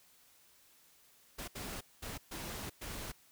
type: noise bursts at uneven times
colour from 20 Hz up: pink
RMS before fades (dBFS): -43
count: 5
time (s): 1.38-1.48 / 1.55-1.81 / 2.02-2.18 / 2.31-2.7 / 2.81-3.12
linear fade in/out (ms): 10
effects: white hiss -65 dBFS RMS until 3.31 s